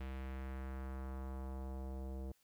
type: tone with low-pass filter sweep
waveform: square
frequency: 65.9 Hz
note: C2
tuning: 13 cents sharp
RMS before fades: -44 dBFS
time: 0-2.32 s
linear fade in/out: 5 ms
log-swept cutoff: 2700 to 540 Hz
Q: 1.4
effects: white hiss -75 dBFS RMS until 2.43 s